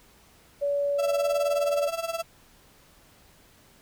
sine tone with pitch glide, 570 to 576.6 Hz, C#5 to D5, +48 to -32 cents, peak -23 dBFS, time 0.61-1.89 s, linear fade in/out 20 ms, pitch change +20 cents, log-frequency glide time 1.17-1.27 s
35% pulse tone with tremolo, 665 Hz, E5, 15 cents sharp, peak -24 dBFS, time 0.98-2.23 s, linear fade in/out 20 ms, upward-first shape sine, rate 19 Hz, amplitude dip 80%
effects pink hiss -57 dBFS RMS until 3.81 s

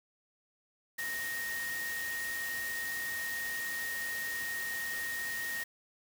sine tone in noise, 1861 Hz, A#6, 3 cents flat, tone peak -35 dBFS, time 0.98-5.64 s, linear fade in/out 10 ms, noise white, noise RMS -42 dBFS, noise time 0.98-5.64 s, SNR +4 dB, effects none

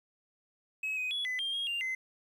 triangle tone with pitch steps, 2563 / 2508 / 3384 / 2010 / 3195 / 3264 / 2792 / 2055 Hz, E7 / D#7 / G#7 / B6 / G7 / G#7 / F7 / C7, -49 / +13 / +32 / +30 / +32 / -31 / -1 / -32 cents, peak -29 dBFS, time 0.83-1.95 s, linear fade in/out 5 ms, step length 140 ms, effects tanh soft clip ceiling -27 dBFS + 11-bit

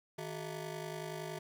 20% pulse ring-modulated tone, 264.6 Hz, C4, 20 cents sharp, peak -32 dBFS, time 0.18-1.39 s, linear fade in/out 5 ms, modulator 107 Hz, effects none

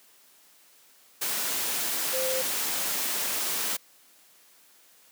sine tone in noise, 520 Hz, C5, 11 cents flat, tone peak -28 dBFS, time 2.13-2.42 s, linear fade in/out 10 ms, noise white, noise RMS -29 dBFS, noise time 1.21-3.77 s, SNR -2 dB, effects white hiss -58 dBFS RMS until 5.11 s + high-pass 200 Hz 12 dB/octave

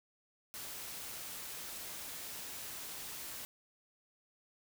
white noise, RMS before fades -45 dBFS, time 0.54-3.45 s, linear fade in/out 0 ms, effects none

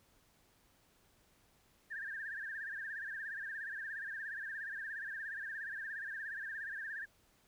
sine tone with vibrato, 1692 Hz, G#6, 32 cents sharp, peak -40 dBFS, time 1.9-7.06 s, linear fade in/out 20 ms, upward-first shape sine, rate 17 Hz, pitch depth 130 cents each way, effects pink hiss -70 dBFS RMS until 7.47 s

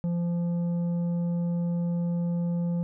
sine tone with tanh clipping, 172.4 Hz, F3, 22 cents flat, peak -26 dBFS, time 0.04-2.83 s, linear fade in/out 0 ms, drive 7 dB, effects none

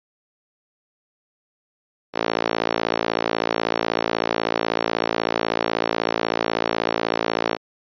sawtooth tone with high-pass filter, 56.2 Hz, A1, 37 cents sharp, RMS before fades -23 dBFS, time 2.13-7.58 s, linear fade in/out 50 ms, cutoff 430 Hz, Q 1.1, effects resampled to 11025 Hz

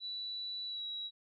sine tone with pitch glide, 3951 to 3876 Hz, B7 to B7, 0 to -33 cents, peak -38 dBFS, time 0-1.11 s, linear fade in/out 50 ms, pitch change -33 cents, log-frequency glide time 0.66-0.84 s, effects none

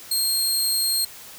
20% pulse tone, 4217 Hz, C8, 13 cents sharp, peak -14 dBFS, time 0.11-1.05 s, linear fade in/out 5 ms, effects white hiss -42 dBFS RMS until 1.38 s

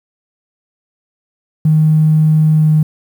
triangle tone with pitch glide, 155.7 to 154.62 Hz, D#3 to D#3, +2 to -11 cents, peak -3 dBFS, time 1.65-2.83 s, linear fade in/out 5 ms, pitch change -13 cents, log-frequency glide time 2.54-2.71 s, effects tanh soft clip ceiling -5 dBFS + 7-bit

